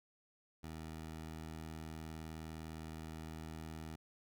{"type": "tone", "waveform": "15% pulse", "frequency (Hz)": 79.5, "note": "D#2", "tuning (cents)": 38, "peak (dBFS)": -39, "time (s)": [0.63, 3.96], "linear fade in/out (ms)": 10, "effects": []}